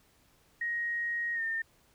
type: tone with pitch glide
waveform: sine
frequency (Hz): 1880 to 1812.8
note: A#6 to A#6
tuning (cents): +14 to -49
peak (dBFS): -30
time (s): 0.61-1.62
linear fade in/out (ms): 5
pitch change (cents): -63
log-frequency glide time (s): 1.34-1.42
effects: pink hiss -66 dBFS RMS until 1.94 s